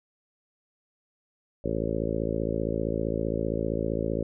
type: harmonic tone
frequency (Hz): 55.3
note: A1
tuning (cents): +9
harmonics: 1 / 2 / 3 / 4 / 5 / 6 / 7 / 8 / 9 / 10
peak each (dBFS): -35 / -35 / -35 / -35 / -35 / -35 / -35 / -35 / -35 / -35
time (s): 1.64-4.23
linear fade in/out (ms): 5
effects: none